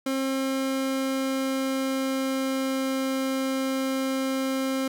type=tone with pitch glide; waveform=30% pulse; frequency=267.2 to 265.7 Hz; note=C4 to C4; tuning=+36 to +27 cents; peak=-22 dBFS; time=0.06-4.88 s; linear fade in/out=5 ms; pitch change=-9 cents; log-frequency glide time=0.32-3.01 s; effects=none